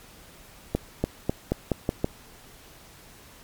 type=accelerating click train; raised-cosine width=2 ms; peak=-9 dBFS; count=7; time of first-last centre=0.75-2.044 s; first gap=290 ms; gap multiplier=0.88; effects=pink hiss -50 dBFS RMS until 3.43 s + MP3 96 kbps